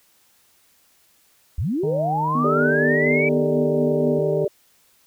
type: linear sweep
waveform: sine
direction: up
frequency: 55 to 2325 Hz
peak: -20 dBFS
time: 1.58-3.29 s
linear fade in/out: 5 ms
type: harmonic tone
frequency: 154.6 Hz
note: D#3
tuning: 11 cents flat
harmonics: 1 / 2 / 3 / 4 / 5 / 6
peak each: -25 / -35 / -36 / -38 / -43 / -44 dBFS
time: 1.83-4.45 s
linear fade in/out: 5 ms
type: tone with tremolo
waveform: sine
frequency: 246.9 Hz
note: B3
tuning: in tune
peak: -20 dBFS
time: 2.35-4.19 s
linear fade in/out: 2 ms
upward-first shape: sine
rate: 4.2 Hz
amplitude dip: 50%
type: chord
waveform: sine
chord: G suspended second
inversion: none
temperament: equal with one note detuned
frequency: 394 / 440 / 587.3 Hz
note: G4 / A4 / D5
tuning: +9 / 0 / 0 cents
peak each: -22 / -24 / -24 dBFS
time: 2.44-4.48 s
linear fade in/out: 5 ms
effects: white hiss -59 dBFS RMS until 5.06 s